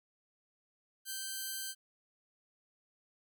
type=tone pair together; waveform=5% pulse; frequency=1556 / 4150 Hz; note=G6 / C8; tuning=-13 / -15 cents; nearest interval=octave + perfect fourth; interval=1698 cents; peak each=-28 / -39 dBFS; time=1.05-1.75 s; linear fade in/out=50 ms; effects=none